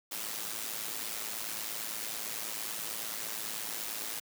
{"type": "noise with amplitude modulation", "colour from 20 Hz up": "white", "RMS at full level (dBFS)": -35, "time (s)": [0.11, 4.2], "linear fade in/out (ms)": 10, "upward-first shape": "sine", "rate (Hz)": 109, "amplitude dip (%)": 65, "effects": ["high-pass 150 Hz 12 dB/octave"]}